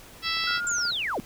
harmonic tone, 660 Hz, E5, 2 cents sharp, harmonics 2 / 3 / 4 / 5 / 6 / 7 / 8, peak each -33 / -33 / -33 / -33 / -33 / -33 / -33 dBFS, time 0.22-0.61 s, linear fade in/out 50 ms
click train, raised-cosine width 1 ms, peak -31 dBFS, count 9, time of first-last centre 0.37-0.922 s, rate 14.5 Hz
sine tone, 1418 Hz, F6, 26 cents sharp, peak -27 dBFS, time 0.47-0.91 s, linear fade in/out 5 ms
sine linear sweep, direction down, 7410 to 141.7 Hz, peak -26 dBFS, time 0.67-1.2 s, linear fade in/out 0 ms
effects pink hiss -48 dBFS RMS until 1.25 s

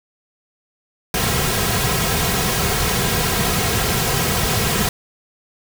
pink noise with comb filter, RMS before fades -19 dBFS, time 1.14-4.89 s, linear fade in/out 2 ms, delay 3.4 ms, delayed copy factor -0.65, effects none

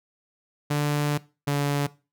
sawtooth tone pair in turn, 146.83 / 143.23 Hz, D3 / D3, 0 / -43 cents, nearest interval unison, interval 43 cents, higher first, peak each -18 dBFS, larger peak neither, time 0.7-1.18 / 1.47-1.87 s, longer first, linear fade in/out 10 ms, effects noise-tail reverb RT60 0.3 s tail -19 dB re dry

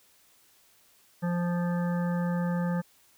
harmonic tone, 174.61 Hz, F3, in tune, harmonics 1 / 3 / 5 / 7 / 9 / 10, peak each -26 / -36 / -40 / -43 / -45 / -46 dBFS, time 1.22-2.82 s, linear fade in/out 20 ms, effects white hiss -62 dBFS RMS until 3.17 s

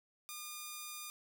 5% pulse tone, 1211 Hz, D#6, 47 cents flat, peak -32 dBFS, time 0.29-1.1 s, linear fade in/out 0 ms, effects none

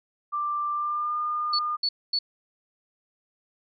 sine tone with pitch glide, 1181 to 1213.5 Hz, D6 to D#6, +9 to -44 cents, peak -25 dBFS, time 0.32-1.77 s, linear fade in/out 20 ms, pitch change +47 cents, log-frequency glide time 0.72-1.18 s
sine tone bursts, 4435 Hz, C#8, in tune, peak -22 dBFS, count 3, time 1.53-2.19 s, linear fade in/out 5 ms, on 60 ms, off 240 ms
effects none

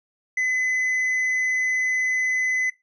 sine tone with tanh clipping, 2021 Hz, B6, 39 cents sharp, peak -21 dBFS, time 0.37-2.7 s, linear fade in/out 5 ms, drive 3 dB, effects noise-tail reverb RT60 0.2 s tail -18 dB re dry

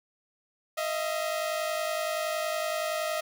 sawtooth tone pair together, 627.3 / 678 Hz, D#5 / E5, +14 / +49 cents, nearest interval minor second, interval 135 cents, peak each -26 / -30 dBFS, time 0.77-3.21 s, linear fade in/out 10 ms, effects none

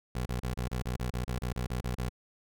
20% pulse tone bursts, 61.74 Hz, B1, in tune, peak -26 dBFS, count 14, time 0.15-2.093 s, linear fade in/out 5 ms, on 110 ms, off 31 ms, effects none

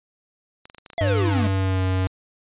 clicks, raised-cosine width 0.2 ms, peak -24 dBFS, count 7, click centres 0.655 / 0.699 / 0.747 / 0.783 / 0.862 / 0.902 / 0.933 s
square exponential sweep, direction down, 699 to 203.4 Hz, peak -23 dBFS, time 0.98-1.47 s, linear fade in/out 0 ms
square tone with pitch glide, 99 to 93.44 Hz, G2 to F#2, +18 to +18 cents, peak -20 dBFS, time 1.01-2.07 s, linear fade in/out 0 ms, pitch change -100 cents, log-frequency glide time 1.25-1.82 s
effects resampled to 8000 Hz

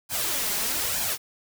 white noise with flanger, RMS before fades -27 dBFS, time 0.09-1.18 s, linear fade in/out 50 ms, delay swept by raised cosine 1.2 to 4.9 ms, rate 1.1 Hz, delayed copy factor +0.6, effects none

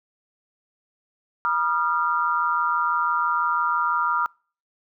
sine tone cluster, 964 / 1212 / 1378 Hz, B5 / D#6 / F6, -42 / -46 / -24 cents, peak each -25 / -24 / -23 dBFS, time 1.45-4.26 s, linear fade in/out 0 ms, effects noise-tail reverb RT60 0.4 s tail -26 dB re dry

